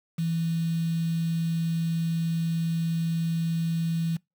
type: tone with quantisation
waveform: sine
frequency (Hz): 165.2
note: E3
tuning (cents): +4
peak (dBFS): -24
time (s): 0.18-4.17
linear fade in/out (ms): 10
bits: 7
effects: noise-tail reverb RT60 0.2 s tail -25 dB re dry